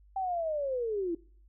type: linear sweep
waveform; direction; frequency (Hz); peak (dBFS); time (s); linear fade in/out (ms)
sine; down; 783 to 324; -29; 0.16-1.15; 5
effects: noise-tail reverb RT60 0.5 s tail -22 dB re dry + added 50 Hz sine -56 dBFS peak until 1.48 s